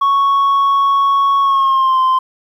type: tone with pitch glide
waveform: sine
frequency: 1108.7 to 1040.4 Hz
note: C#6 to C6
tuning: 0 to -10 cents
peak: -7 dBFS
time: 0.01-2.19 s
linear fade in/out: 10 ms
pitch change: -110 cents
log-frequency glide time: 1.41-2 s
effects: tanh soft clip ceiling -9 dBFS + 8-bit